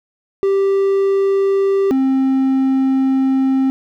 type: tone pair in turn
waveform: triangle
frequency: 392 / 265.7 Hz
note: G4 / C4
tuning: 0 / +27 cents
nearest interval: perfect fifth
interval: 673 cents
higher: first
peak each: -10 dBFS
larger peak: neither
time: 0.43-1.91 / 1.91-3.7 s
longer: second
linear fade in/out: 0 ms
effects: none